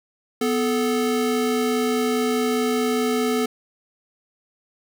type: tone pair together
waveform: square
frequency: 248.1 / 435.1 Hz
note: B3 / A4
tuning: +8 / -19 cents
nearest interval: minor seventh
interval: 973 cents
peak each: -23 dBFS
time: 0.41-3.46 s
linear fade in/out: 5 ms
effects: none